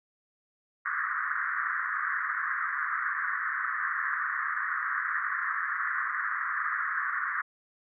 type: band-pass noise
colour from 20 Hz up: white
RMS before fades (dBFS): -31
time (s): 0.85-7.42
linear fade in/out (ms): 10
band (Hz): 1100 to 1900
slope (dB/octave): 96
effects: none